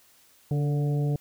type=harmonic tone with a mistuned harmonic; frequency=144.9 Hz; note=D3; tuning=23 cents flat; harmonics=1 / 2 / 3 / 4 / 5; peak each=-23 / -35 / -35 / -42 / -43 dBFS; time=0.51-1.16 s; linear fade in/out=2 ms; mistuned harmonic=3; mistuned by=+34 cents; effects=white hiss -59 dBFS RMS until 1.2 s